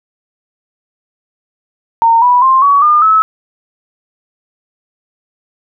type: tone with pitch steps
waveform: sine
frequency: 917 / 982.8 / 1053.4 / 1129 / 1210 / 1296.8 Hz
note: A#5 / B5 / C6 / C#6 / D#6 / E6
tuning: -29 / -9 / +11 / +31 / -49 / -29 cents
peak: -5 dBFS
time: 2.02-3.22 s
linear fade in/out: 0 ms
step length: 200 ms
effects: none